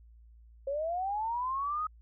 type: linear sweep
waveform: sine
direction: up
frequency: 535 to 1271 Hz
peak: -30 dBFS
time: 0.67-1.87 s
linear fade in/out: 5 ms
effects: added 57 Hz sine -53 dBFS peak until 2.01 s